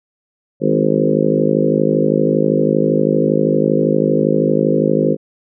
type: harmonic tone with a mistuned harmonic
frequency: 52.6 Hz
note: G#1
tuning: 23 cents sharp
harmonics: 3 / 4 / 5 / 6 / 7 / 8 / 9 / 10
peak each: -20 / -20 / -20 / -20 / -20 / -20 / -20 / -20 dBFS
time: 0.6-5.17 s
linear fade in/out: 50 ms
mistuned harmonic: 4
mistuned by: -27 cents
effects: none